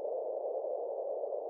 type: band-pass noise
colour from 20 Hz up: pink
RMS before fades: -37 dBFS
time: 0-1.49 s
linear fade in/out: 0 ms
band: 470 to 640 Hz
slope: 48 dB/octave
effects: none